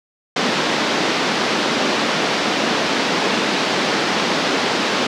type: band-pass noise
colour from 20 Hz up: pink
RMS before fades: -19 dBFS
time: 0.36-5.07 s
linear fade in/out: 5 ms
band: 200 to 5200 Hz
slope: 24 dB/octave
effects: none

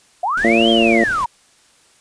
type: linear two-way sweep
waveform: sine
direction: up then down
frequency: 659.3 to 3251 to 899 Hz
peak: -16 dBFS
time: 0.23-1.26 s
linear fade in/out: 5 ms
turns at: 0.7 s
type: noise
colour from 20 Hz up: pink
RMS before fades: -33 dBFS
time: 0.37-1.25 s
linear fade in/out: 5 ms
type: harmonic tone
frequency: 114.2 Hz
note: A#2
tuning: 35 cents flat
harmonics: 2 / 3 / 4 / 5 / 6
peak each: -16 / -17 / -21 / -20 / -19 dBFS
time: 0.44-1.04 s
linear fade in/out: 5 ms
effects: white hiss -53 dBFS RMS until 2 s + resampled to 22050 Hz

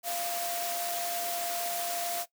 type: tone in noise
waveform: sine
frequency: 694 Hz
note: F5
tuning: 11 cents flat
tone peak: -34 dBFS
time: 0.03-2.26 s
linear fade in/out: 50 ms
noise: white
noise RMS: -35 dBFS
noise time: 0.03-2.26 s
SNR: -2 dB
effects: noise-tail reverb RT60 0.1 s tail -17 dB re dry + high-pass 300 Hz 12 dB/octave

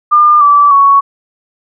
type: tone with pitch steps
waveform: sine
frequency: 1203 / 1158 / 1114.7 Hz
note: D6 / D6 / C#6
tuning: +41 / -25 / +9 cents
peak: -3 dBFS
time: 0.11-1.01 s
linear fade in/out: 20 ms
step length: 300 ms
effects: none

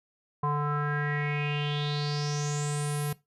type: tone with low-pass filter sweep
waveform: square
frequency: 146.83 Hz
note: D3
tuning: in tune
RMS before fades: -29 dBFS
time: 0.43-3.13 s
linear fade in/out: 5 ms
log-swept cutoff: 1000 to 12000 Hz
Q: 6.5
effects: noise-tail reverb RT60 0.2 s tail -19 dB re dry

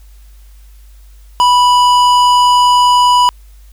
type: tone with tanh clipping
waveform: sine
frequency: 985 Hz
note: B5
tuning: 5 cents flat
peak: -8 dBFS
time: 1.4-3.29 s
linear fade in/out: 0 ms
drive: 15 dB
effects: added 50 Hz sine -36 dBFS peak until 3.72 s + white hiss -52 dBFS RMS until 3.72 s

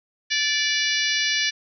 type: harmonic tone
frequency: 582 Hz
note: D5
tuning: 16 cents flat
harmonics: 3 / 4 / 5 / 6 / 7 / 8 / 9 / 10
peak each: -26 / -27 / -28 / -29 / -29 / -30 / -31 / -31 dBFS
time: 0.3-1.51 s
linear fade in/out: 20 ms
effects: none

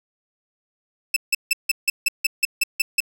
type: tone bursts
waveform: sawtooth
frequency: 2637 Hz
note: E7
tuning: in tune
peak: -12 dBFS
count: 11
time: 1.14-3.004 s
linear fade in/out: 5 ms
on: 24 ms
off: 160 ms
effects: none

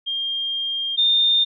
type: tone pair in turn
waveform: sine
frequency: 3208 / 3628 Hz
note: G7 / A#7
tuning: +39 / -48 cents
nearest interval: major second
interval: 213 cents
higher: second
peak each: -22 / -14 dBFS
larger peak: second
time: 0.06-0.97 / 0.97-1.45 s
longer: first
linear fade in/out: 20 ms
effects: none

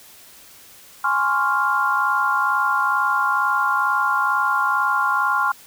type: chord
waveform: sine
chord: Db major seventh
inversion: second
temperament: equal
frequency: 830.6 / 1046.5 / 1108.7 / 1396.9 Hz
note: Ab5 / C6 / Db6 / F6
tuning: 0 / 0 / 0 / 0 cents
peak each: -25 / -22 / -24 / -20 dBFS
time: 1.04-5.52 s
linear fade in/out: 5 ms
effects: white hiss -46 dBFS RMS until 5.66 s

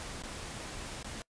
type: noise with dropouts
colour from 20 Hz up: pink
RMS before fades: -42 dBFS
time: 0-1.22 s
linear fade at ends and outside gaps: 0 ms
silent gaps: 0.222-0.236 / 1.028-1.045 s
effects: noise-tail reverb RT60 0.1 s tail -23 dB re dry + resampled to 22050 Hz

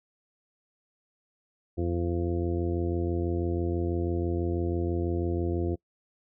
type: harmonic tone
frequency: 86.1 Hz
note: F2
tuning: 24 cents flat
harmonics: 1 / 2 / 3 / 4 / 5 / 6 / 8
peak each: -29 / -37 / -36 / -30 / -39 / -40 / -43 dBFS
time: 1.77-5.76 s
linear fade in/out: 20 ms
effects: noise-tail reverb RT60 0.1 s tail -25 dB re dry

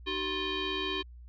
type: tone with frequency modulation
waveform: sine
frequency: 1758 Hz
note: A6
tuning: 2 cents flat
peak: -30 dBFS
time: 0.06-1.03 s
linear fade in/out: 20 ms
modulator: 688 Hz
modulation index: 3
effects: added 60 Hz sine -46 dBFS peak until 1.28 s + resampled to 11025 Hz

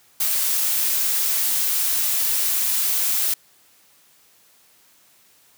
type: noise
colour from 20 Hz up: blue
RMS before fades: -21 dBFS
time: 0.2-3.34 s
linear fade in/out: 5 ms
effects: white hiss -56 dBFS RMS until 5.57 s + high-pass 80 Hz 12 dB/octave

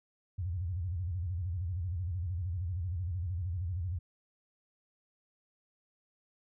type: tone with vibrato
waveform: sine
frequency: 88.3 Hz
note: F2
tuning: 20 cents sharp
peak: -32 dBFS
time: 0.38-3.99 s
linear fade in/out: 10 ms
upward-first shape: square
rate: 13 Hz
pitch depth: 140 cents each way
effects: none

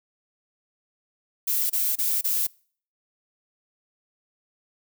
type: noise bursts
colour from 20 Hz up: violet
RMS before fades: -24 dBFS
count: 4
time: 1.47-2.471 s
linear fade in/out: 10 ms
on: 230 ms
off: 27 ms
effects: noise-tail reverb RT60 0.5 s tail -26 dB re dry

